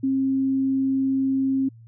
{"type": "tone", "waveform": "sine", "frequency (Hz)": 267.6, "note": "C4", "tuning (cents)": 39, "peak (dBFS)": -19, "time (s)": [0.03, 1.69], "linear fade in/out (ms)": 10, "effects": ["added 114 Hz sine -44 dBFS peak until 1.87 s"]}